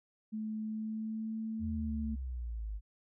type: tone with pitch glide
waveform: sine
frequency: 216.8 to 221.4 Hz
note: A3 to A3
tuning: -25 to +11 cents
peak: -35 dBFS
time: 0.32-2.16 s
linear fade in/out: 20 ms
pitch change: +36 cents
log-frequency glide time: 0.63-1.39 s
type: exponential sweep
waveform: sine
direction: down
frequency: 85.7 to 50.2 Hz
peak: -36 dBFS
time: 1.59-2.81 s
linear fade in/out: 50 ms
effects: none